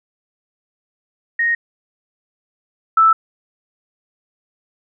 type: tone pair in turn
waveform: sine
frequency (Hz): 1864.7 / 1318.5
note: A#6 / E6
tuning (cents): 0 / 0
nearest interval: tritone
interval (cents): 600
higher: first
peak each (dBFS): -14 / -8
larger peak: second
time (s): 1.39-1.55 / 2.97-3.13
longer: neither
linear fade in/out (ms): 5
effects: none